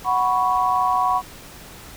sine chord, F# suspended fourth, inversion none, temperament just, 740 / 986.7 / 1110 Hz, F#5 / B5 / C#6, 0 / -2 / +2 cents, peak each -21 dBFS, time 0.04-1.22 s, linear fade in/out 50 ms, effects pink hiss -41 dBFS RMS until 1.96 s

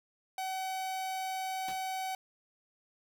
45% pulse tone, 757 Hz, F#5, 39 cents sharp, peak -34 dBFS, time 0.38-2.15 s, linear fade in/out 2 ms
pink noise with exponential decay, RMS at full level -40 dBFS, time 1.68-1.81 s, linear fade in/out 2 ms, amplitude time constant 28 ms
effects none

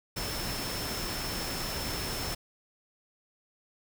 sine tone in noise, 5310 Hz, E8, 12 cents sharp, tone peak -39 dBFS, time 0.16-2.35 s, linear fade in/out 10 ms, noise pink, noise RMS -35 dBFS, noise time 0.16-2.35 s, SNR -7 dB, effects none

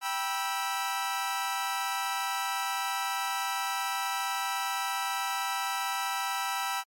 sawtooth chord, E minor, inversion first, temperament equal with one note detuned, 784 / 973 / 1318.5 Hz, G5 / B5 / E6, 0 / -26 / 0 cents, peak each -30 dBFS, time 0.01-6.84 s, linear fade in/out 50 ms, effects MP3 64 kbps

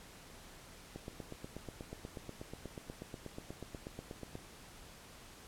click train, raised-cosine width 2 ms, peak -30 dBFS, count 29, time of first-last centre 0.96-4.354 s, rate 8.25 Hz, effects pink hiss -55 dBFS RMS until 5.47 s + low-pass 12000 Hz 12 dB/octave

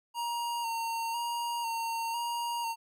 square tone with vibrato, 930 Hz, A#5, 4 cents flat, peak -32 dBFS, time 0.14-2.76 s, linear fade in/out 50 ms, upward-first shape square, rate 1 Hz, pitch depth 26 cents each way, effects none

